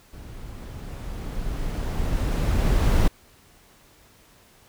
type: noise with level ramp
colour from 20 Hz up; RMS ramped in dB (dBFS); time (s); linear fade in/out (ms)
brown; -40 to -17; 0.13-3.08; 5
effects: pink hiss -55 dBFS RMS until 4.68 s